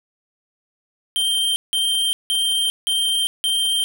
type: tone bursts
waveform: square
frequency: 3153 Hz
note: G7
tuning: 9 cents sharp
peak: -18 dBFS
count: 5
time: 1.16-3.84 s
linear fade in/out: 0 ms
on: 400 ms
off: 170 ms
effects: none